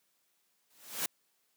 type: noise with exponential growth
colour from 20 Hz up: white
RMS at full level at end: -30 dBFS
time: 0.7-1.06 s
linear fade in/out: 5 ms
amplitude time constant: 78 ms
effects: white hiss -75 dBFS RMS until 1.56 s + high-pass 150 Hz 12 dB/octave